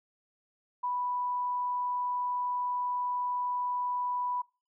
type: tone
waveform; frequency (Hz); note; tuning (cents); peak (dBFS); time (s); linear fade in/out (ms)
sine; 987; B5; -1; -29; 0.83-4.42; 10
effects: noise-tail reverb RT60 0.3 s tail -22 dB re dry